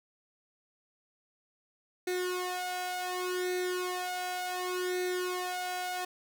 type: tone with flanger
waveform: sawtooth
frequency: 363.1 Hz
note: F#4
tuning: 33 cents flat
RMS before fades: -34 dBFS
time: 2.07-6.05 s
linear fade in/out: 5 ms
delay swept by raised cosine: 0.49 to 1.49 ms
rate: 0.68 Hz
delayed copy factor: +0.85
effects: 11-bit